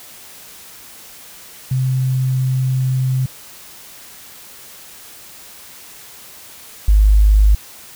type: tone pair in turn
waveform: sine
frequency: 130 / 51.59 Hz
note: C3 / G#1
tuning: -11 / -11 cents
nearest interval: octave + major third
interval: 1600 cents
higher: first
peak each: -14 / -7 dBFS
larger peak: second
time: 1.71-3.26 / 6.88-7.55 s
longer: first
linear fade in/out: 5 ms
effects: white hiss -39 dBFS RMS until 7.95 s